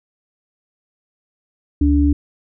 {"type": "tone pair together", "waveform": "sine", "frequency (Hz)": [72.3, 289.4], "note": ["D2", "D4"], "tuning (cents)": [-27, -25], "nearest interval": "2 octaves", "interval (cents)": 2402, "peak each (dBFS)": -14, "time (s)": [1.81, 2.13], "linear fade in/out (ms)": 5, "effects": []}